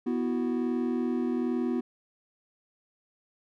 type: chord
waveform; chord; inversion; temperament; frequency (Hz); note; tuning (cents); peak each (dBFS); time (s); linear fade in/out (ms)
triangle; B suspended fourth; none; just; 246.9 / 329.3 / 370.4; B3 / E4 / F#4; 0 / -2 / +2; -26 / -31 / -31; 0.06-1.81; 10
effects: none